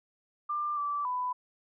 sine tone with pitch steps, 1191 / 1162 / 997 Hz, D6 / D6 / B5, +24 / -19 / +16 cents, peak -29 dBFS, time 0.49-1.33 s, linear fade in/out 10 ms, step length 280 ms, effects none

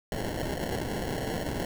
blue noise with sample-and-hold, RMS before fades -32 dBFS, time 0.12-1.65 s, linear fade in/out 2 ms, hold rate 1225 Hz, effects none

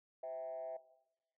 sine tone with frequency modulation, 653 Hz, E5, 17 cents flat, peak -40 dBFS, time 0.23-0.77 s, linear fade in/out 5 ms, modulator 138 Hz, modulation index 0.66, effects noise-tail reverb RT60 0.9 s tail -17 dB re dry + tanh soft clip ceiling -36 dBFS

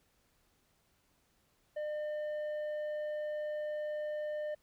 sine tone with tanh clipping, 603 Hz, D5, 46 cents sharp, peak -36 dBFS, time 1.76-4.55 s, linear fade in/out 10 ms, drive 6 dB, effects pink hiss -73 dBFS RMS until 4.62 s

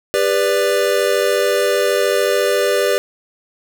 square chord, G major, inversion none, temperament equal with one note detuned, 399.5 / 493.9 / 587.3 Hz, G4 / B4 / D5, +33 / 0 / 0 cents, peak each -19 dBFS, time 0.14-2.98 s, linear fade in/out 0 ms, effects none

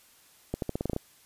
accelerating click train, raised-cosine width 2 ms, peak -16 dBFS, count 9, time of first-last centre 0.54-0.964 s, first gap 82 ms, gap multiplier 0.87, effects white hiss -59 dBFS RMS until 1.25 s + resampled to 32000 Hz

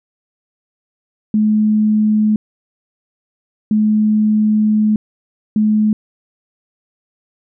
sine tone bursts at uneven times, 213.8 Hz, A3, 49 cents flat, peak -10 dBFS, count 3, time 1.34-2.36 / 3.71-4.96 / 5.56-5.93 s, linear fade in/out 2 ms, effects none

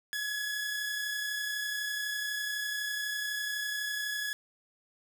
sawtooth tone pair together, 1661.2 / 1693.2 Hz, G#6 / G#6, 0 / +33 cents, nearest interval unison, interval 33 cents, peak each -39 / -29 dBFS, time 0.13-4.33 s, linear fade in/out 0 ms, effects none

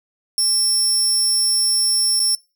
20% pulse tone with dropouts, 5400 Hz, E8, 41 cents sharp, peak -10 dBFS, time 0.38-2.35 s, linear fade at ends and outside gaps 1 ms, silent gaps 2.195-2.2 s, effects noise-tail reverb RT60 0.3 s tail -23 dB re dry

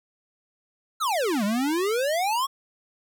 square exponential two-way sweep, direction down then up, 1396.9 to 196 to 1128 Hz, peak -23 dBFS, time 1-2.47 s, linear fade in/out 20 ms, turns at 1.44 s, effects none

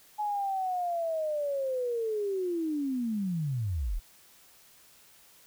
sine linear sweep, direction down, 849 to 30.94 Hz, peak -28 dBFS, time 0.18-4 s, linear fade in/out 20 ms, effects white hiss -58 dBFS RMS until 5.46 s

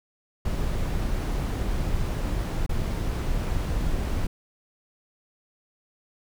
brown noise with dropouts, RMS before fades -26 dBFS, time 0.45-4.27 s, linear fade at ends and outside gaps 5 ms, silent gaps 2.664-2.692 s, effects none

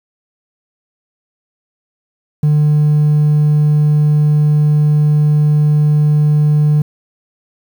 triangle tone, 150 Hz, D3, 37 cents sharp, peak -5 dBFS, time 2.43-6.82 s, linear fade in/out 5 ms, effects tanh soft clip ceiling -3 dBFS + 7-bit

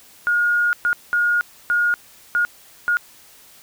sine tone bursts at uneven times, 1431 Hz, F6, 42 cents sharp, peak -15 dBFS, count 6, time 0.27-0.73 / 0.85-0.93 / 1.13-1.41 / 1.7-1.94 / 2.35-2.45 / 2.88-2.97 s, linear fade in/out 0 ms, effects white hiss -48 dBFS RMS until 3.62 s

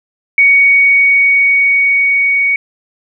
sine tone with level ramp, 2238 Hz, C#7, 16 cents sharp, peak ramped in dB -4 to -9 dBFS, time 0.38-2.56 s, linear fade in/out 2 ms, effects none

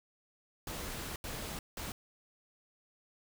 pink noise bursts at uneven times, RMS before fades -41 dBFS, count 3, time 0.67-1.16 / 1.24-1.59 / 1.77-1.92 s, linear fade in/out 2 ms, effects none

